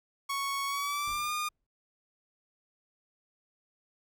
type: tone with pitch glide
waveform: sawtooth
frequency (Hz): 1109 to 1216.4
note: C#6 to D#6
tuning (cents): 0 to -40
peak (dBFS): -27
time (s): 0.29-1.49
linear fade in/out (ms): 10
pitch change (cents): +160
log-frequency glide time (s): 0.66-1.32
type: noise with exponential decay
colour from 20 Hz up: brown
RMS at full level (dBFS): -46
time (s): 1.07-1.67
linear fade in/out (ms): 5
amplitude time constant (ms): 130
effects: none